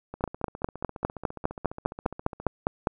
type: two click trains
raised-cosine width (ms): 1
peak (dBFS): -23 / -9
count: 35 / 14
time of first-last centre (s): 0.14-2.469 / 0.24-2.872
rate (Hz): 14.6 / 4.94
effects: none